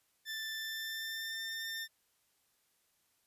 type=tone with pitch glide; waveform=20% pulse; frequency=1767 to 1802 Hz; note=A6 to A6; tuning=+7 to +41 cents; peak=-33 dBFS; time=0.25-1.88 s; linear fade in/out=50 ms; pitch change=+34 cents; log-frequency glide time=0.52-1.48 s; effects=white hiss -75 dBFS RMS until 3.26 s + resampled to 32000 Hz